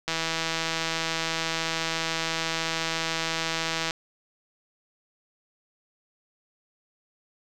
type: click train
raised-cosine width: 0.2 ms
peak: -10 dBFS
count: 625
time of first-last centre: 0.08-3.908 s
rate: 163 Hz
effects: none